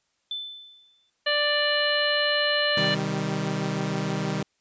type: tone with exponential decay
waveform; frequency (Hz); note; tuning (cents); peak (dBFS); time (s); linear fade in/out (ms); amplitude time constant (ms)
sine; 3520; A7; 0; -27; 0.31-1.1; 2; 170
type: harmonic tone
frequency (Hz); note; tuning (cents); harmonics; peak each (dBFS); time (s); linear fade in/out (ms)
589; D5; +5; 1 / 2 / 3 / 4 / 5 / 6 / 7; -26 / -33 / -26 / -36 / -27 / -39 / -29; 1.26-2.95; 10
type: chord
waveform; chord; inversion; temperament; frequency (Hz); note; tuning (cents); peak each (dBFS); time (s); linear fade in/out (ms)
sawtooth; C minor; none; equal with one note detuned; 128.57 / 155.56 / 196; C3 / Eb3 / G3; -30 / 0 / 0; -29 / -25 / -25; 2.77-4.43; 5
effects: white hiss -72 dBFS RMS until 4.6 s + resampled to 16000 Hz